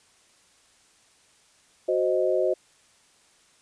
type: chord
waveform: sine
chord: C diminished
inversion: second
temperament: equal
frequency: 370 / 523.3 / 622.3 Hz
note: Gb4 / C5 / Eb5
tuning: 0 / 0 / 0 cents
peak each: -25 dBFS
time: 1.88-2.54 s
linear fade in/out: 10 ms
effects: white hiss -60 dBFS RMS until 3.61 s + resampled to 22050 Hz